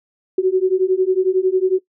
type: beating tone pair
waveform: sine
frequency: 368.3 / 379.3 Hz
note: F#4 / F#4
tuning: -8 / +43 cents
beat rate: 11 Hz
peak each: -16 dBFS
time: 0.38-1.79 s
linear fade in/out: 5 ms
effects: noise-tail reverb RT60 0.1 s tail -18 dB re dry